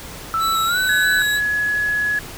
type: tone with pitch glide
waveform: sine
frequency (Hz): 1322 to 1509.8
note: E6 to F#6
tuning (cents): +5 to +35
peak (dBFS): -17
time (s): 0.34-1.22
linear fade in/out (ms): 0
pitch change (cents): +230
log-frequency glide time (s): 0.65-0.79
type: tone with vibrato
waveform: sawtooth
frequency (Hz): 3900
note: B7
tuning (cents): -23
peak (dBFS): -20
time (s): 0.39-1.41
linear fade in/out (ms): 50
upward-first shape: square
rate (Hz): 3.1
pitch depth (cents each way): 20
type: tone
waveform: sine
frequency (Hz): 1689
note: G#6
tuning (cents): +29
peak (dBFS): -17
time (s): 0.89-2.19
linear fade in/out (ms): 2
effects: pink hiss -35 dBFS RMS until 2.37 s